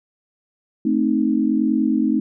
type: chord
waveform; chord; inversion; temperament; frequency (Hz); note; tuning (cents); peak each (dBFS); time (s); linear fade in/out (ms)
sine; A diminished; none; equal; 220 / 261.6 / 311.1; A3 / C4 / Eb4; 0 / 0 / 0; -20; 0.85-2.2; 5
effects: none